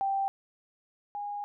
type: tone pair in turn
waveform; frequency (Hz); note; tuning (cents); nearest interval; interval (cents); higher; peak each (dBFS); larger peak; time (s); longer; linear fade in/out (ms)
sine; 784 / 819.7; G5 / G#5; 0 / -23; minor second; 77; second; -26 / -33; first; 0.01-0.28 / 1.15-1.44; second; 0
effects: none